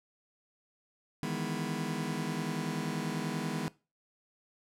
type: chord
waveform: sawtooth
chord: E major seventh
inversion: third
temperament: just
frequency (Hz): 154.51 / 164.81 / 206 / 247.2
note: D#3 / E3 / G#3 / B3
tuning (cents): -12 / 0 / -14 / +2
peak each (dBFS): -34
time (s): 1.23-3.68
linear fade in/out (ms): 0
effects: noise-tail reverb RT60 0.3 s tail -20 dB re dry + low-pass 12000 Hz 12 dB/octave